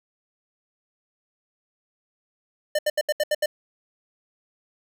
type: tone bursts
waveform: square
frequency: 600 Hz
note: D5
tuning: 37 cents sharp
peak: -20 dBFS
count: 7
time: 2.75-3.46 s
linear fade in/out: 5 ms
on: 38 ms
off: 74 ms
effects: none